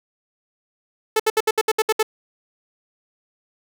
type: tone bursts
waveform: sawtooth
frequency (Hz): 436.8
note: A4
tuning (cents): -13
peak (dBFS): -11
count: 9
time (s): 1.16-2.029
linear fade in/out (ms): 5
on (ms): 37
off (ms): 67
effects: none